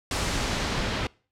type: noise with low-pass filter sweep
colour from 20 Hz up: pink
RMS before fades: -28 dBFS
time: 0.11-1.07 s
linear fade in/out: 2 ms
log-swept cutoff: 8300 to 3700 Hz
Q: 0.88
effects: noise-tail reverb RT60 0.4 s tail -24 dB re dry